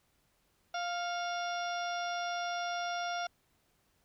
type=harmonic tone with a mistuned harmonic; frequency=698.5 Hz; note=F5; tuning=in tune; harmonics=1 / 2 / 3 / 4 / 5 / 6 / 7 / 8; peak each=-35 / -39 / -48 / -48 / -46 / -54 / -55 / -46 dBFS; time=0.74-3.27 s; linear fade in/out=5 ms; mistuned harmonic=3; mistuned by=+69 cents; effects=pink hiss -73 dBFS RMS until 4.04 s